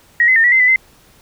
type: tone with pitch steps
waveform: sine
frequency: 1895 / 2040 / 1819 / 1940 / 2068 / 1997 / 2064 Hz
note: A#6 / C7 / A#6 / B6 / C7 / B6 / C7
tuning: +28 / -44 / -43 / -31 / -21 / +19 / -24 cents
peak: -8 dBFS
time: 0.2-0.76 s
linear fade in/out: 2 ms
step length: 80 ms
effects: pink hiss -49 dBFS RMS until 1.21 s